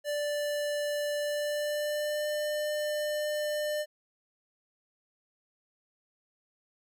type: tone with pitch glide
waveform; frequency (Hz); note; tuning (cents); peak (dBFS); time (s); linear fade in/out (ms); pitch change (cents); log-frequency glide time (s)
square; 587 to 599.7; D5 to D5; -1 to +36; -30; 0.04-3.86; 50; +37; 1.18-2.34
effects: none